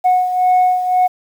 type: beating tone pair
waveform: sine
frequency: 732 / 733.9 Hz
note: F#5 / F#5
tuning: -19 / -14 cents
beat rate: 1.9 Hz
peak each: -10 / -16 dBFS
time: 0.04-1.08 s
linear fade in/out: 20 ms
effects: tanh soft clip ceiling -7 dBFS + 7-bit